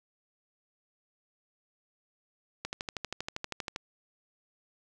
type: click train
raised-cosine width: 0.2 ms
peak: -17 dBFS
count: 15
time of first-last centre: 2.65-3.761 s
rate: 12.6 Hz
effects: none